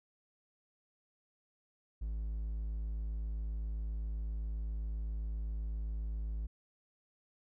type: tone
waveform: triangle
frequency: 53.8 Hz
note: A1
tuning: 38 cents flat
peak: -33 dBFS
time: 2.01-6.47 s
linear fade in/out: 10 ms
effects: none